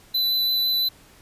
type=tone with vibrato; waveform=square; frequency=4000 Hz; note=B7; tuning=21 cents sharp; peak=-20 dBFS; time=0.14-0.89 s; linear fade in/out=10 ms; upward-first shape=triangle; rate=5.9 Hz; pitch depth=13 cents each way; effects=pink hiss -52 dBFS RMS until 1.21 s + resampled to 32000 Hz